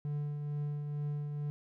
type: tone with tremolo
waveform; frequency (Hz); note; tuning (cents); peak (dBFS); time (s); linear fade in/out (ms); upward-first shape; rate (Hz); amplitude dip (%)
triangle; 146.83; D3; 0; -30; 0.05-1.5; 0; triangle; 2.2; 40
effects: none